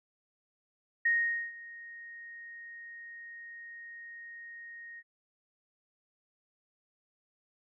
sine tone with ADSR envelope, 1864.7 Hz, A#6, in tune, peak -23 dBFS, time 1.05-5.03 s, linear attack 8 ms, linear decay 460 ms, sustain -21 dB, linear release 45 ms, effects none

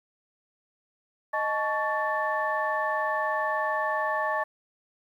sine tone cluster, 621 / 865 / 1121 / 1768 Hz, D#5 / A5 / C#6 / A6, -3 / -30 / +19 / +8 cents, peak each -30 dBFS, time 1.33-4.44 s, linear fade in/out 10 ms, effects tanh soft clip ceiling -14 dBFS + 10-bit

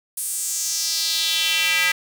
square tone with high-pass filter sweep, 180.6 Hz, F#3, 42 cents flat, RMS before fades -22 dBFS, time 0.17-1.92 s, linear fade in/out 5 ms, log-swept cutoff 9900 to 2000 Hz, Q 2.8, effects none

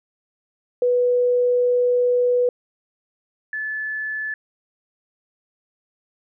sine tone pair in turn, 491.8 / 1732.9 Hz, B4 / A6, -7 / -27 cents, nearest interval octave + minor seventh, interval 2180 cents, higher second, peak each -15 / -24 dBFS, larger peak first, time 0.82-2.49 / 3.53-4.34 s, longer first, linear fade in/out 2 ms, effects none

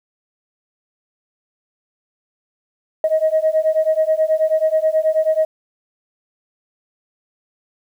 sine beating tone pair, 626 / 635.3 Hz, D#5 / D#5, +10 / +36 cents, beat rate 9.3 Hz, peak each -16 dBFS, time 3.04-5.45 s, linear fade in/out 2 ms, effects tanh soft clip ceiling -7 dBFS + 8-bit

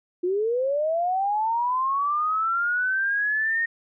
sine linear sweep, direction up, 346.1 to 1858 Hz, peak -21 dBFS, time 0.23-3.66 s, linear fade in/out 10 ms, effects none

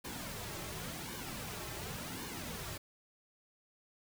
pink noise with flanger, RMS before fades -43 dBFS, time 0.04-2.78 s, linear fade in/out 10 ms, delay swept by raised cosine 1.5 to 4.2 ms, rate 0.91 Hz, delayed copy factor -0.65, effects none

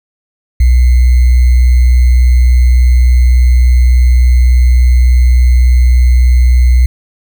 sine tone with sample-and-hold, 61.74 Hz, B1, in tune, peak -3 dBFS, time 0.6-6.86 s, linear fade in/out 5 ms, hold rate 2100 Hz, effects none

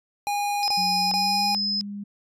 square tone bursts, 818 Hz, G#5, 26 cents flat, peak -24 dBFS, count 3, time 0.27-1.548 s, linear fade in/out 0 ms, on 410 ms, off 24 ms
sine tone, 5100 Hz, D#8, 42 cents sharp, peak -23 dBFS, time 0.63-1.81 s, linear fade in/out 0 ms
sine tone with pitch glide, 185 to 202.9 Hz, F#3 to G#3, 0 to -40 cents, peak -31 dBFS, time 0.77-2.04 s, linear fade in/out 10 ms, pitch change +160 cents, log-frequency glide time 1.03-1.51 s
effects resampled to 32000 Hz

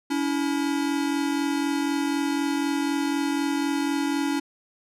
square tone pair together, 283.3 / 327.3 Hz, C#4 / E4, +38 / -12 cents, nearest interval major second, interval 250 cents, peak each -25 / -29 dBFS, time 0.1-4.4 s, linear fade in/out 10 ms, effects low-pass 11000 Hz 12 dB/octave

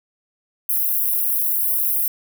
white high-pass noise, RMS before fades -20 dBFS, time 0.69-2.08 s, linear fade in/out 2 ms, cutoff 11000 Hz, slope 48 dB/octave, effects none

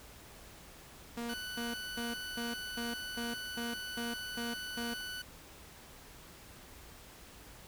sawtooth tone bursts, 235.4 Hz, A#3, 17 cents sharp, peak -33 dBFS, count 10, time 1.17-4.94 s, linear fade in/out 5 ms, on 170 ms, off 230 ms
20% pulse tone, 1491 Hz, F#6, 13 cents sharp, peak -35 dBFS, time 1.29-5.22 s, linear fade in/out 5 ms
effects added 58 Hz sine -62 dBFS peak until 7.67 s + pink hiss -54 dBFS RMS until 7.67 s

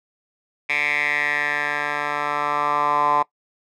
10% pulse tone with band-pass filter sweep, 146.83 Hz, D3, in tune, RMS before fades -22 dBFS, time 0.69-3.23 s, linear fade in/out 10 ms, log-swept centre 2300 to 1000 Hz, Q 5.4, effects noise-tail reverb RT60 0.1 s tail -20 dB re dry

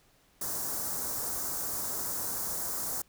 white band-stop noise, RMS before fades -34 dBFS, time 0.41-3.02 s, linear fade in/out 5 ms, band 1400 to 5600 Hz, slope 24 dB/octave, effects pink hiss -65 dBFS RMS until 3.08 s

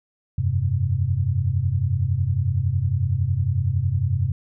sine chord, F suspended second, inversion none, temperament just, 87.31 / 98.22 / 130.96 Hz, F2 / G2 / C3, 0 / +4 / +2 cents, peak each -25 / -22 / -23 dBFS, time 0.38-4.32 s, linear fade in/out 5 ms, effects none

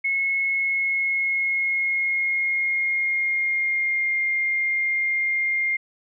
sine tone with pitch glide, 2182 to 2116 Hz, C#7 to C7, -28 to +19 cents, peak -20 dBFS, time 0.04-5.77 s, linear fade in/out 10 ms, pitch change -53 cents, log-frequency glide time 0.4-4.22 s, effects none

